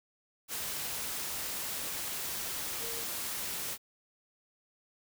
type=tone in noise; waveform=sine; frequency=463.2 Hz; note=A#4; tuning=11 cents flat; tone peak=-45 dBFS; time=2.79-3.05 s; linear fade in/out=50 ms; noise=white; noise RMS=-37 dBFS; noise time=0.48-3.78 s; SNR=-11 dB; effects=none